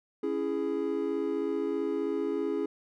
triangle chord, C# minor, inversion none, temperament just, 277.2 / 332.6 / 415.8 Hz, C#4 / E4 / G#4, 0 / +16 / +2 cents, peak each -32 / -31 / -29 dBFS, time 0.23-2.66 s, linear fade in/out 5 ms, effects none

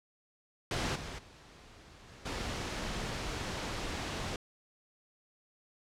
pink noise with level steps, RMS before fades -33 / -42 / -55 / -53 / -37 dBFS, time 0.71-4.36 s, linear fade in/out 2 ms, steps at 0.95 / 1.18 / 2.07 / 2.25 s, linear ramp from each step 10 ms, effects low-pass 6000 Hz 12 dB/octave

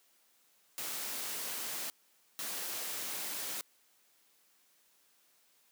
white noise bursts at uneven times, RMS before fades -39 dBFS, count 2, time 0.78-1.9 / 2.39-3.61 s, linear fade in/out 0 ms, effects white hiss -69 dBFS RMS until 5.71 s + high-pass 200 Hz 12 dB/octave

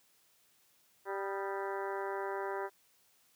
harmonic tone with a mistuned harmonic, 196 Hz, G3, in tune, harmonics 2 / 3 / 4 / 5 / 6 / 7 / 8 / 9 / 10, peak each -38 / -44 / -43 / -42 / -49 / -49 / -47 / -51 / -52 dBFS, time 1.05-2.7 s, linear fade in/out 50 ms, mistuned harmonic 6, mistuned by +77 cents, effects white hiss -69 dBFS RMS until 3.35 s + high-pass 80 Hz 12 dB/octave

